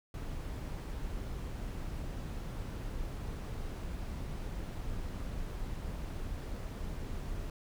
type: noise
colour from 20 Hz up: brown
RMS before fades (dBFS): -39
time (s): 0.14-7.5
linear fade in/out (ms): 2
effects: none